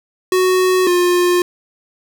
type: tone pair in turn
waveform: square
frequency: 370 / 355 Hz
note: F#4 / F4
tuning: 0 / +28 cents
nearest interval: minor second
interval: 72 cents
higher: first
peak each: -12 dBFS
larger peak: neither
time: 0.32-0.87 / 0.87-1.42 s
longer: neither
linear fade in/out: 2 ms
effects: none